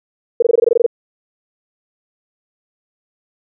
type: tone bursts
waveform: sine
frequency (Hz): 469.9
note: A#4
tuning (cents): +14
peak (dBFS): -7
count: 11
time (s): 0.4-0.864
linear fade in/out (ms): 5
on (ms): 24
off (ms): 20
effects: none